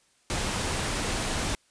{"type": "noise", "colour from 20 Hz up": "pink", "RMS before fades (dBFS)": -29, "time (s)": [0.3, 1.55], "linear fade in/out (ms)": 0, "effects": ["white hiss -65 dBFS RMS until 1.7 s", "resampled to 22050 Hz"]}